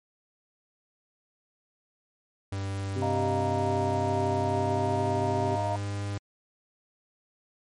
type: tone with pitch glide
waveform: 45% pulse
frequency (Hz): 98 to 100.93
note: G2 to G#2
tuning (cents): 0 to -49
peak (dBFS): -30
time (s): 2.52-6.18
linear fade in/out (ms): 5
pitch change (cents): +51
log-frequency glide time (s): 4.4-5.03
type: harmonic tone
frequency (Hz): 130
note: C3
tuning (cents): -11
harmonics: 1 / 2 / 3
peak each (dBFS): -35 / -34 / -31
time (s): 2.95-5.57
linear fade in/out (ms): 20
type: chord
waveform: sine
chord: Eb suspended second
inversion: none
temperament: just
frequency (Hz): 622.3 / 700 / 933.4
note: Eb5 / F5 / Bb5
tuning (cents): 0 / +4 / +2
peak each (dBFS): -32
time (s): 3.02-5.76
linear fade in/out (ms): 2
effects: MP3 48 kbps